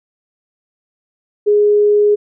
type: tone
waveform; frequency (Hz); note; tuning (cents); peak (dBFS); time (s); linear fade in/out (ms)
sine; 415.3; G#4; 0; -8; 1.46-2.16; 20
effects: none